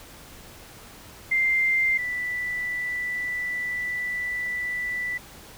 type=tone pair in turn; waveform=sine; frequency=2093 / 1975.5 Hz; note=C7 / B6; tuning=0 / 0 cents; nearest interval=minor second; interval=100 cents; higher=first; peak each=-19 / -26 dBFS; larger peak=first; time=1.31-1.98 / 1.98-5.18 s; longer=second; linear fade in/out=10 ms; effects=pink hiss -46 dBFS RMS until 5.57 s